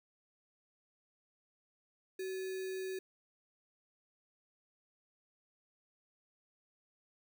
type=tone with sample-and-hold; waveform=sine; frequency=376.6 Hz; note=F#4; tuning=31 cents sharp; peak=-37 dBFS; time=2.19-2.99 s; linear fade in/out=5 ms; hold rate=2100 Hz; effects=none